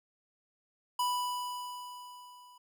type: tone with level ramp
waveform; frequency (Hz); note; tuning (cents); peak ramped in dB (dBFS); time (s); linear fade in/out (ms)
square; 987.8; B5; 0; -28 to -55; 0.99-2.58; 5
effects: none